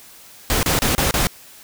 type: noise bursts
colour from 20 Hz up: pink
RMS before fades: -18 dBFS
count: 5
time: 0.5-1.27 s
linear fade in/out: 0 ms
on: 130 ms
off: 30 ms
effects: white hiss -44 dBFS RMS until 1.63 s